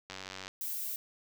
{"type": "click train", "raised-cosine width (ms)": 0.2, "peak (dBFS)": -24, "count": 37, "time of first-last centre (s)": [0.1, 0.48], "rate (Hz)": 94.8}
{"type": "noise", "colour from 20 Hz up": "violet", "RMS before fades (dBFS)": -37, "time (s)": [0.61, 0.96], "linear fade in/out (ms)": 0}
{"effects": []}